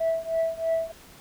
sine tone with tremolo, 655 Hz, E5, 11 cents flat, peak -18 dBFS, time 0-0.92 s, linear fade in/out 10 ms, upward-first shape triangle, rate 3.1 Hz, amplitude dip 95%, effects tanh soft clip ceiling -19 dBFS + pink hiss -50 dBFS RMS until 1.2 s

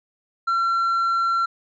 sine tone with tanh clipping, 1360 Hz, F6, 46 cents flat, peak -19 dBFS, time 0.47-1.46 s, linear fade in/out 10 ms, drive 3 dB, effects none

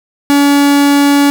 45% pulse tone, 284.4 Hz, C#4, 45 cents sharp, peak -6 dBFS, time 0.3-1.3 s, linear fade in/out 0 ms, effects none

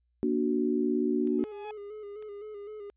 sine chord, Bb augmented, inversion none, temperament equal with one note detuned, 237 / 293.7 / 370 Hz, Bb3 / D4 / F#4, +29 / 0 / 0 cents, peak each -29 dBFS, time 0.23-1.44 s, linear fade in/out 0 ms
45% pulse tone with exponential growth, 842 Hz, G#5, 24 cents sharp, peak -37 dBFS, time 1.2-1.71 s, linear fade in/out 2 ms, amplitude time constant 110 ms
clicks, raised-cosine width 0.2 ms, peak -37 dBFS, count 2, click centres 1.273 / 2.225 s
triangle tone with vibrato, 416.7 Hz, G#4, 6 cents sharp, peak -37 dBFS, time 1.39-2.9 s, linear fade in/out 0 ms, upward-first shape square, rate 3.9 Hz, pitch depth 44 cents each way
effects added 60 Hz sine -70 dBFS peak until 2.96 s + resampled to 8000 Hz

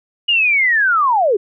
sine linear sweep, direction down, 2900 to 370 Hz, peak -11 dBFS, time 0.28-1.37 s, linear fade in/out 10 ms, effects none

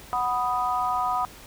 sine chord, B major, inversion second, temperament equal, 740 / 987.8 / 1244.5 Hz, F#5 / B5 / D#6, 0 / 0 / 0 cents, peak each -27 dBFS, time 0.13-1.25 s, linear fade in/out 0 ms, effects added 50 Hz sine -51 dBFS peak until 1.46 s + pink hiss -46 dBFS RMS until 1.46 s

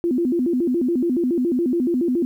sine tone with vibrato, 293.7 Hz, D4, in tune, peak -17 dBFS, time 0.04-2.25 s, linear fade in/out 0 ms, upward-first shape square, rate 7.1 Hz, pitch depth 270 cents each way, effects 9-bit

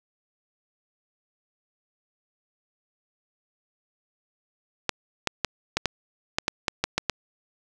clicks, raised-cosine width 0.2 ms, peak -5 dBFS, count 11, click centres 4.893 / 5.273 / 5.447 / 5.77 / 5.857 / 6.385 / 6.481 / 6.682 / 6.84 / 6.98 / 7.097 s, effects 7-bit

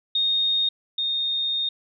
sine tone pair in turn, 3700 / 3682 Hz, A#7 / A#7, -14 / -22 cents, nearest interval unison, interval 8 cents, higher first, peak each -19 / -22 dBFS, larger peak first, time 0.15-0.69 / 0.98-1.69 s, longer second, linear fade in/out 5 ms, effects none

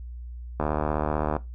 click train, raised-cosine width 1 ms, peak -11 dBFS, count 59, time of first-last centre 0.6-1.365 s, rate 75.8 Hz, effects noise-tail reverb RT60 0.2 s tail -17 dB re dry + added 60 Hz sine -35 dBFS peak until 1.54 s

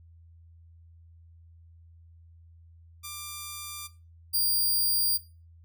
5% pulse tone pair in turn, 1186 / 4785 Hz, D6 / D8, +17 / +32 cents, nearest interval 2 octaves, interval 2415 cents, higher second, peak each -25 / -16 dBFS, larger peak second, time 3.03-3.88 / 4.33-5.18 s, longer neither, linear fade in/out 20 ms, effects noise-tail reverb RT60 0.3 s tail -17 dB re dry + added 83 Hz sine -51 dBFS peak until 5.64 s

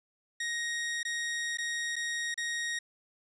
sawtooth tone with dropouts, 1875 Hz, A#6, 10 cents sharp, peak -28 dBFS, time 0.4-2.79 s, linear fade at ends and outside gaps 5 ms, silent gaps 1.031-1.05 / 1.573-1.584 / 1.958-1.963 / 2.343-2.376 s, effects resampled to 22050 Hz

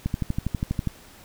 click train, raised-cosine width 5 ms, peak -12 dBFS, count 11, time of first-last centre 0.06-0.873 s, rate 12.3 Hz, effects pink hiss -49 dBFS RMS until 1.24 s

